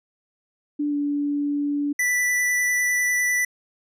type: tone with pitch glide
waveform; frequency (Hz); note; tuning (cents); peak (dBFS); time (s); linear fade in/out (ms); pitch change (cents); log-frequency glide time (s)
sine; 293.2 to 288.8; D4 to D4; -3 to -29; -21; 0.79-1.93; 10; -26; 0.89-0.95
type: tone with vibrato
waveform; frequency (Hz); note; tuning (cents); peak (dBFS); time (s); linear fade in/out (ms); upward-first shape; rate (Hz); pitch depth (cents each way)
square; 1975.5; B6; 0; -20; 1.99-3.45; 5; sine; 10; 9
effects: resampled to 32000 Hz